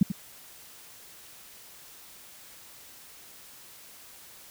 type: tone with echo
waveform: sine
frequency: 192.6 Hz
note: G3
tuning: 30 cents flat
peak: -14 dBFS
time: 0.01-0.03 s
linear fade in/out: 5 ms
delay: 89 ms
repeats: 1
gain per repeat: -11 dB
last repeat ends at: 0.119 s
effects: white hiss -50 dBFS RMS until 4.5 s